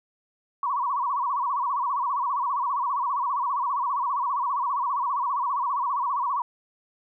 sine tone with vibrato, 1046.5 Hz, C6, in tune, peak -23 dBFS, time 0.63-6.42 s, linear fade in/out 2 ms, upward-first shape sine, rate 15 Hz, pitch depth 170 cents each way, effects none

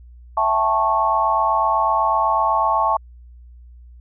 sine chord, A dominant seventh, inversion second, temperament just, 660 / 792 / 880 / 1100 Hz, E5 / G5 / A5 / C#6, +2 / +18 / 0 / -14 cents, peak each -23 / -25 / -19 / -19 dBFS, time 0.37-2.97 s, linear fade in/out 5 ms, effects added 60 Hz sine -40 dBFS peak until 4 s

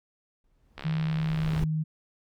brown noise with exponential growth, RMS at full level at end -30 dBFS, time 0.44-1.64 s, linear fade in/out 2 ms, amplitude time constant 260 ms
click train, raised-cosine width 0.3 ms, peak -22 dBFS, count 57, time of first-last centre 0.78-1.593 s, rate 68.9 Hz
sine tone with pitch glide, 158.8 to 156.52 Hz, D#3 to D#3, +36 to +11 cents, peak -25 dBFS, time 0.84-1.84 s, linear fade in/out 20 ms, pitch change -25 cents, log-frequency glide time 1.37-1.63 s
effects none

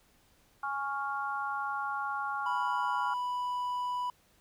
sine chord, Db major, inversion second, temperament equal, 830.6 / 1108.7 / 1396.9 Hz, Ab5 / Db6 / F6, 0 / 0 / 0 cents, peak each -36 dBFS, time 0.63-3.14 s, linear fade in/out 5 ms
triangle tone, 987.8 Hz, B5, in tune, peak -29 dBFS, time 2.46-4.1 s, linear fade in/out 2 ms
effects pink hiss -66 dBFS RMS until 4.4 s

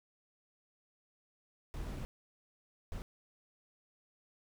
brown noise bursts at uneven times, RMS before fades -41 dBFS, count 2, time 1.74-2.05 / 2.92-3.02 s, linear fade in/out 0 ms, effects none

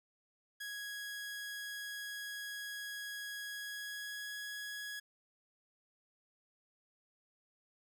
sawtooth tone with pitch glide, 1661.2 to 1670.8 Hz, G#6 to G#6, 0 to +10 cents, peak -38 dBFS, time 0.6-5 s, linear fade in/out 10 ms, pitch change +10 cents, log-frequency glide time 3.44-4.31 s, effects none

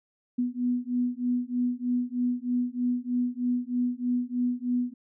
sine beating tone pair, 244.6 / 247.8 Hz, B3 / B3, -16 / +6 cents, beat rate 3.2 Hz, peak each -28 dBFS, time 0.38-4.94 s, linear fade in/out 10 ms, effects none

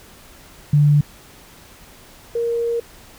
sine tone pair in turn, 146.83 / 467.8 Hz, D3 / A#4, 0 / +6 cents, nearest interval octave + minor sixth, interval 2006 cents, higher second, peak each -10 / -18 dBFS, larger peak first, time 0.73-1.01 / 2.35-2.8 s, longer second, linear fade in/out 5 ms, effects pink hiss -45 dBFS RMS until 3.18 s

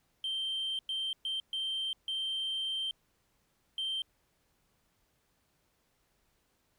sine tone bursts at uneven times, 3136 Hz, G7, in tune, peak -30 dBFS, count 6, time 0.24-0.79 / 0.89-1.13 / 1.25-1.4 / 1.53-1.93 / 2.08-2.91 / 3.78-4.02 s, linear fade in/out 2 ms, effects tanh soft clip ceiling -30 dBFS + pink hiss -74 dBFS RMS until 6.78 s

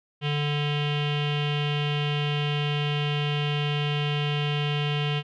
square tone with low-pass filter, 146.83 Hz, D3, in tune, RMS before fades -26 dBFS, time 0.21-5.23 s, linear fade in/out 50 ms, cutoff 3000 Hz, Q 7, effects none

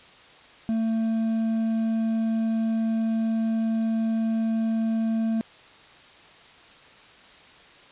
triangle tone with hard clipping, 224.1 Hz, A3, 32 cents sharp, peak -23 dBFS, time 0.69-5.41 s, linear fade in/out 0 ms, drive 7 dB, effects white hiss -50 dBFS RMS until 7.91 s + resampled to 8000 Hz

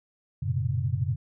sine tone cluster, 92.6 / 113.8 / 125.4 / 138.7 Hz, F#2 / A#2 / B2 / C#3, +2 / -41 / +27 / +1 cents, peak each -30 dBFS, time 0.42-1.16 s, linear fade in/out 10 ms, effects none

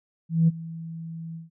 sine tone with ADSR envelope, 164.1 Hz, E3, 8 cents flat, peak -13 dBFS, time 0.29-1.5 s, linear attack 190 ms, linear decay 26 ms, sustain -20 dB, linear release 150 ms, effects tanh soft clip ceiling -10 dBFS

